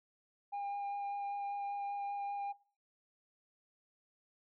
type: tone with vibrato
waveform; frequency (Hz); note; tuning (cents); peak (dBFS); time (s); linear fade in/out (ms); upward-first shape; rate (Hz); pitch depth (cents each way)
sine; 806; G5; +48; -34; 0.52-2.53; 20; sine; 5.1; 10
effects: noise-tail reverb RT60 0.4 s tail -20 dB re dry + tanh soft clip ceiling -36 dBFS